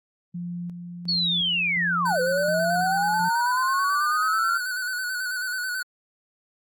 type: tone with tremolo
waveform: sine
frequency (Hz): 174.61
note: F3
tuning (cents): 0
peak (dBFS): -29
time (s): 0.34-3.29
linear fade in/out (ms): 10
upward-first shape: square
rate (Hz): 1.4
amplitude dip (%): 45
type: linear two-way sweep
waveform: sine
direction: down then up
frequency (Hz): 4484 to 499.2 to 1396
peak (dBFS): -21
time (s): 1.08-4.58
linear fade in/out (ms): 10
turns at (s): 2.2
type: tone with vibrato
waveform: square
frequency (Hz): 1491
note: F#6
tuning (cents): +13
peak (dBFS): -27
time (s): 2.05-5.83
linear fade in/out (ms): 10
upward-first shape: square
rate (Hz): 9.2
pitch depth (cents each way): 38
effects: AAC 64 kbps